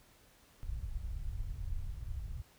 pink low-pass noise, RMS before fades -39 dBFS, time 0.63-2.42 s, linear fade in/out 0 ms, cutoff 100 Hz, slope 24 dB/octave, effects pink hiss -64 dBFS RMS until 2.58 s

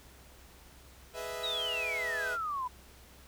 sawtooth chord, E major seventh, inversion first, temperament equal, 415.3 / 493.9 / 622.3 / 659.3 Hz, G#4 / B4 / D#5 / E5, 0 / 0 / 0 / 0 cents, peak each -41 / -38 / -42 / -37 dBFS, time 1.13-2.38 s, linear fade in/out 50 ms
sine exponential sweep, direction down, 3922 to 975 Hz, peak -32 dBFS, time 1.43-2.68 s, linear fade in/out 10 ms
effects added 64 Hz sine -57 dBFS peak until 3.27 s + pink hiss -57 dBFS RMS until 3.27 s

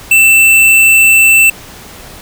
square tone, 2667 Hz, E7, 20 cents sharp, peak -4 dBFS, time 0.11-1.5 s, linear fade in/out 5 ms, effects pink hiss -32 dBFS RMS until 2.21 s

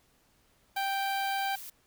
harmonic tone, 784 Hz, G5, in tune, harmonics 1 / 2 / 3 / 4 / 5 / 6, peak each -30 / -36 / -40 / -42 / -44 / -46 dBFS, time 0.76-1.56 s, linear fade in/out 10 ms
blue noise, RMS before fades -44 dBFS, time 0.76-1.7 s, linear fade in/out 5 ms
effects pink hiss -67 dBFS RMS until 1.86 s

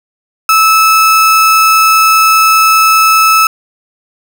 35% pulse tone, 1305 Hz, E6, 18 cents flat, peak -3 dBFS, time 0.49-3.47 s, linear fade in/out 2 ms, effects none

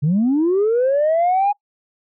sine linear sweep, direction up, 135.8 to 830.6 Hz, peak -12 dBFS, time 0.02-1.53 s, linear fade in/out 20 ms, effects noise-tail reverb RT60 0.1 s tail -23 dB re dry + tanh soft clip ceiling -11 dBFS

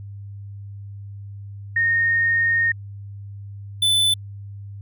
sine / square tone pair in turn, 1846 / 3507 Hz, A#6 / A7, -17 / -6 cents, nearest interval major seventh, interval 1111 cents, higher second, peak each -16 dBFS, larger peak neither, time 1.76-2.72 / 3.82-4.14 s, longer first, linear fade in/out 5 ms, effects added 100 Hz sine -33 dBFS peak until 4.81 s

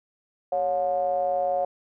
triangle ring-modulated tone, 82.41 Hz, E2, in tune, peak -17 dBFS, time 0.52-1.65 s, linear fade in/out 5 ms, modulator 637 Hz, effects none

